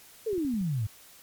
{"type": "exponential sweep", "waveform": "sine", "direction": "down", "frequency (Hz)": [466.2, 99.2], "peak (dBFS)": -26, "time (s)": [0.26, 0.87], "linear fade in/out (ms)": 10}
{"type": "clicks", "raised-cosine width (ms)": 5, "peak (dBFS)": -34, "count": 5, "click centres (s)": [0.331, 0.38, 0.449, 0.54, 0.612]}
{"effects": ["white hiss -53 dBFS RMS until 1.22 s", "MP3 96 kbps"]}